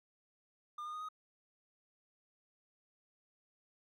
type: tone with pitch steps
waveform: triangle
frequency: 1206 / 1221.4 / 1237 / 1252.9 Hz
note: D6 / D#6 / D#6 / D#6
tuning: +46 / -32 / -10 / +12 cents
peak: -39 dBFS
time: 0.78-1.088 s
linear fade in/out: 5 ms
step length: 77 ms
effects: none